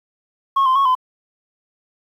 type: tone with pitch steps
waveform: sine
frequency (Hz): 1091 / 1039 / 1101 / 1020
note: C#6 / C6 / C#6 / C6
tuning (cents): -28 / -12 / -12 / -44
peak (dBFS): -10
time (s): 0.56-0.952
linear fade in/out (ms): 10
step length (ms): 98
effects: tanh soft clip ceiling -11 dBFS + 8-bit